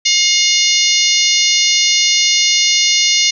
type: harmonic tone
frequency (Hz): 714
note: F5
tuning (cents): +38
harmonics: 3 / 4 / 5 / 6 / 7 / 8 / 9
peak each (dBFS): -18 / -18 / -18 / -18 / -18 / -18 / -18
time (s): 0.05-3.31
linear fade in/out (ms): 10
effects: none